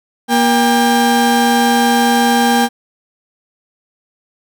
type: tone pair together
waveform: 35% pulse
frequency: 237.4 / 798.5 Hz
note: A#3 / G5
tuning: +32 / +32 cents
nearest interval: octave + major sixth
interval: 2100 cents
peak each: -11 dBFS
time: 0.28-2.69 s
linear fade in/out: 50 ms
effects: none